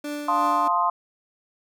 30% pulse tone with tremolo, 293.7 Hz, D4, in tune, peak -25 dBFS, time 0.04-0.68 s, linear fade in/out 5 ms, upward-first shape triangle, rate 3 Hz, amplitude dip 45%
sine chord, F dominant seventh, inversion none, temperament equal, 698.5 / 880 / 1046.5 / 1244.5 Hz, F5 / A5 / C6 / Eb6, 0 / 0 / 0 / 0 cents, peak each -26 / -27 / -21 / -27 dBFS, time 0.28-0.9 s, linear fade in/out 5 ms
effects none

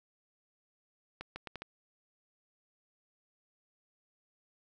accelerating click train, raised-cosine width 0.3 ms, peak -25 dBFS, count 5, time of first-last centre 1.21-1.62 s, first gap 150 ms, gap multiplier 0.75, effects none

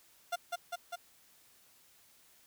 30% pulse tone with echo, 698.5 Hz, F5, in tune, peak -29 dBFS, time 0.32-0.36 s, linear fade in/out 10 ms, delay 200 ms, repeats 3, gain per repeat -2 dB, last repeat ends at 0.96 s, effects white hiss -64 dBFS RMS until 2.46 s

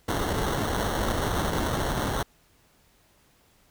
pink noise with sample-and-hold, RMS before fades -27 dBFS, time 0.08-2.23 s, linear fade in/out 5 ms, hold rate 2450 Hz, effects pink hiss -62 dBFS RMS until 3.7 s

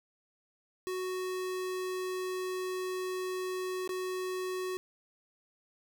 square tone with dropouts, 370 Hz, F#4, in tune, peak -34 dBFS, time 0.87-4.77 s, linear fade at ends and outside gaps 0 ms, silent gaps 3.876-3.892 s, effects none

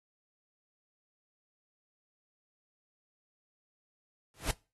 pink noise with exponential growth, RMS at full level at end -28 dBFS, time 4.34-4.51 s, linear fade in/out 1 ms, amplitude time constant 36 ms, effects noise-tail reverb RT60 0.3 s tail -23 dB re dry + AAC 32 kbps

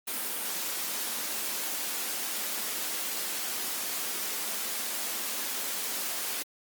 white high-pass noise, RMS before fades -33 dBFS, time 0.07-6.43 s, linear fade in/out 10 ms, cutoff 190 Hz, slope 48 dB/octave, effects Opus 32 kbps

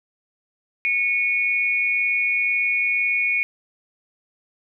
sine tone pair together, 2207 / 2449 Hz, C#7 / D#7, -8 / -28 cents, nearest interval major second, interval 180 cents, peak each -21 dBFS, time 0.85-3.43 s, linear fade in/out 0 ms, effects none

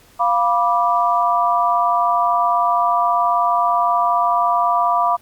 sine chord, B diminished, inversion second, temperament equal with one note detuned, 698.5 / 979.8 / 1174.7 Hz, F5 / B5 / D6, 0 / -14 / 0 cents, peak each -18 dBFS, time 0.19-5.17 s, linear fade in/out 20 ms, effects pink hiss -50 dBFS RMS until 5.21 s + Opus 48 kbps

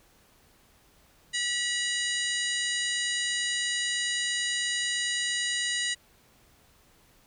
harmonic tone with a mistuned harmonic, 969 Hz, B5, 33 cents flat, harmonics 2 / 3 / 4 / 5 / 6 / 7 / 8 / 9, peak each -31 / -33 / -34 / -39 / -46 / -35 / -45 / -37 dBFS, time 1.33-5.95 s, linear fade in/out 20 ms, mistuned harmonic 8, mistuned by -62 cents, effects pink hiss -61 dBFS RMS until 7.26 s

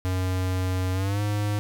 square tone with pitch glide, 92.5 to 103.83 Hz, F#2 to G#2, 0 to 0 cents, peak -24 dBFS, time 0.05-1.59 s, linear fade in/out 0 ms, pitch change +200 cents, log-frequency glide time 0.93-1.21 s, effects none

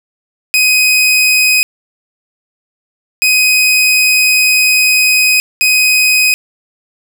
sawtooth tone bursts at uneven times, 2510 Hz, D#7, 15 cents sharp, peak -4 dBFS, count 3, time 0.54-1.63 / 3.22-5.4 / 5.61-6.34 s, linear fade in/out 0 ms, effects none

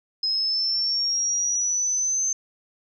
sine linear sweep, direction up, 5090 to 6272 Hz, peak -21 dBFS, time 0.23-2.33 s, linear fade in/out 5 ms, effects none

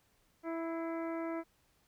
harmonic tone with a mistuned harmonic, 329.6 Hz, E4, in tune, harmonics 1 / 2 / 3 / 4 / 5 / 6 / 7, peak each -37 / -41 / -47 / -48 / -54 / -53 / -57 dBFS, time 0.43-1.44 s, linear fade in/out 50 ms, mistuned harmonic 6, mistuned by +45 cents, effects pink hiss -72 dBFS RMS until 1.87 s

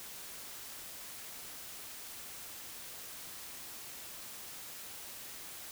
silence, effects white hiss -47 dBFS RMS until 5.71 s

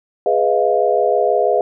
sine chord, F half-diminished seventh, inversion first, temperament equal with one note detuned, 415.3 / 493.9 / 632.4 / 698.5 Hz, Ab4 / Cb5 / Eb5 / F5, 0 / 0 / +28 / 0 cents, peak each -18 dBFS, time 0.26-1.61 s, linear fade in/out 2 ms, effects none

